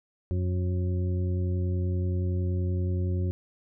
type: harmonic tone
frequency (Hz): 90.6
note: F#2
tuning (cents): -36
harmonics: 1 / 2 / 3 / 4 / 6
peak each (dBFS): -25 / -35 / -41 / -37 / -46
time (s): 0.31-3.31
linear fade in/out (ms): 0
effects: none